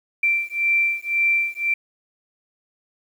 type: beating tone pair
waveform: sine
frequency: 2349 / 2350.9 Hz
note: D7 / D7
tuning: 0 / +1 cents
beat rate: 1.9 Hz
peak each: -21 dBFS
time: 0.23-1.74 s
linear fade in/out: 5 ms
effects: 8-bit